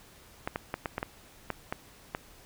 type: clicks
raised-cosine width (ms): 0.5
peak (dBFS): -16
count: 9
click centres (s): 0.475 / 0.559 / 0.741 / 0.858 / 0.981 / 1.029 / 1.503 / 1.725 / 2.149
effects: pink hiss -55 dBFS RMS until 2.45 s